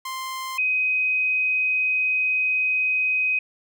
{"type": "tone pair in turn", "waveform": ["sawtooth", "sine"], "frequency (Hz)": [1046.5, 2516], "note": ["C6", "D#7"], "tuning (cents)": [0, 19], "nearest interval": "octave + minor third", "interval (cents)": 1519, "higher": "second", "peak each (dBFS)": [-25, -19], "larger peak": "second", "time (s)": [[0.05, 0.58], [0.58, 3.39]], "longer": "second", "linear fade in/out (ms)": 5, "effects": []}